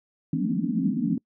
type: band-pass noise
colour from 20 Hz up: white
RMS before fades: -25 dBFS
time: 0.33-1.18 s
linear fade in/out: 5 ms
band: 160 to 290 Hz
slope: 96 dB/octave
effects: noise-tail reverb RT60 0.1 s tail -26 dB re dry